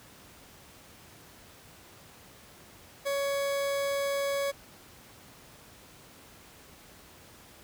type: tone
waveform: 40% pulse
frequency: 559 Hz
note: C#5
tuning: 14 cents sharp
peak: -27 dBFS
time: 3.05-4.52 s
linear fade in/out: 20 ms
effects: pink hiss -53 dBFS RMS until 7.63 s + high-pass 60 Hz 12 dB/octave